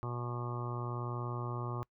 harmonic tone, 121.1 Hz, B2, 34 cents flat, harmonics 1 / 2 / 3 / 4 / 5 / 6 / 7 / 8 / 9 / 10, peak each -37 / -49 / -44 / -51 / -51 / -53 / -49 / -52 / -45 / -48 dBFS, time 0.03-1.83 s, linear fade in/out 0 ms, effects noise-tail reverb RT60 0.1 s tail -24 dB re dry

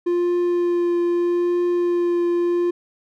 triangle tone with vibrato, 349.2 Hz, F4, in tune, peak -15 dBFS, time 0.06-2.71 s, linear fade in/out 10 ms, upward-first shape triangle, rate 0.79 Hz, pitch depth 13 cents each way, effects none

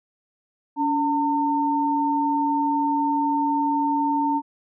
sine tone pair together, 285.4 / 906 Hz, D4 / A#5, -49 / -50 cents, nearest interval octave + minor sixth, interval 1999 cents, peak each -23 / -21 dBFS, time 0.76-4.42 s, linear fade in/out 50 ms, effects none

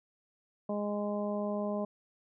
harmonic tone, 206.5 Hz, G#3, 10 cents flat, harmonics 1 / 2 / 3 / 4 / 5, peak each -34 / -39 / -35 / -45 / -44 dBFS, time 0.69-1.85 s, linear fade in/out 5 ms, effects none

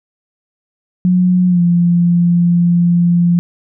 sine tone with pitch glide, 181.1 to 173.22 Hz, F#3 to F3, -37 to -14 cents, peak -8 dBFS, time 1.05-3.39 s, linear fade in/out 0 ms, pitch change -77 cents, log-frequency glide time 1.48-1.61 s, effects none

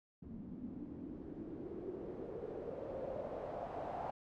white noise with low-pass filter sweep, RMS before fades -45 dBFS, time 0.22-4.11 s, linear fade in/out 10 ms, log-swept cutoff 220 to 770 Hz, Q 4.2, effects none

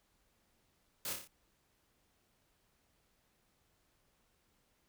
white noise with echo, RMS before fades -40 dBFS, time 1.05-1.13 s, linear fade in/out 2 ms, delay 29 ms, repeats 5, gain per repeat -4 dB, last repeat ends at 1.275 s, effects pink hiss -75 dBFS RMS until 4.88 s

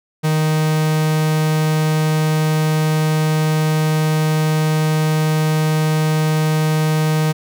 45% pulse tone, 155.56 Hz, D#3, in tune, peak -14 dBFS, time 0.23-7.33 s, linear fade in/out 20 ms, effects none

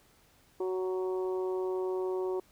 harmonic tone, 186 Hz, F#3, 9 cents sharp, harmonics 2 / 3 / 4 / 5 / 6, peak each -30 / -43 / -46 / -44 / -49 dBFS, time 0.6-2.4 s, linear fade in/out 5 ms, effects pink hiss -64 dBFS RMS until 2.51 s

